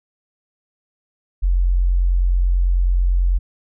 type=tone; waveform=sine; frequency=44.59 Hz; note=F1; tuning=37 cents sharp; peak=-13 dBFS; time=1.42-3.39 s; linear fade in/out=20 ms; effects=none